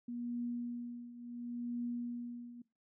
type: tone with tremolo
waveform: sine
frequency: 240 Hz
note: B3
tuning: 49 cents flat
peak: -35 dBFS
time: 0.08-2.62 s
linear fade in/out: 5 ms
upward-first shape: triangle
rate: 0.71 Hz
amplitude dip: 80%
effects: noise-tail reverb RT60 0.3 s tail -22 dB re dry